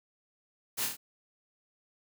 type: noise with echo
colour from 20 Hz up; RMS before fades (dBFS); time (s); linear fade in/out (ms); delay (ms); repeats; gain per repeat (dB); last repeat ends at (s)
white; -33; 0.77-0.87; 20; 25; 4; -3; 0.97
effects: none